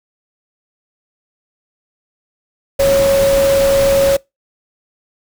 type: tone in noise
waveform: sine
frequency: 551 Hz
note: C#5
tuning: 11 cents flat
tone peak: -9 dBFS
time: 2.79-4.17 s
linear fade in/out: 10 ms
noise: pink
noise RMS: -21 dBFS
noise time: 2.79-4.17 s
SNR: +9 dB
effects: noise-tail reverb RT60 0.2 s tail -24 dB re dry